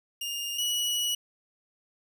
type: tone pair in turn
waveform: sawtooth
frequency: 2826 / 2928 Hz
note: F7 / F#7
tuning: +20 / -19 cents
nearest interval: minor second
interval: 61 cents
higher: second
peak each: -28 / -23 dBFS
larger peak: second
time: 0.21-0.58 / 0.58-1.15 s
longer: second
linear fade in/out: 5 ms
effects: none